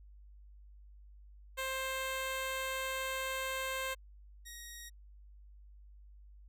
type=tone pair in turn; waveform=10% pulse; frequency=527 / 1885.6 Hz; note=C5 / A#6; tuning=+12 / +19 cents; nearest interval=octave + minor seventh; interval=2207 cents; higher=second; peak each=-27 / -38 dBFS; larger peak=first; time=1.57-3.95 / 4.45-4.9 s; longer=first; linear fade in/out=20 ms; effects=added 50 Hz sine -53 dBFS peak until 6.48 s